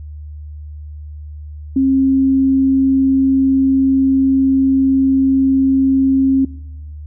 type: tone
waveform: sine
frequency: 267.8 Hz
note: C4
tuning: 40 cents sharp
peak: -10 dBFS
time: 1.76-6.45 s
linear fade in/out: 5 ms
effects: noise-tail reverb RT60 0.9 s tail -22 dB re dry + added 75 Hz sine -28 dBFS peak until 7.06 s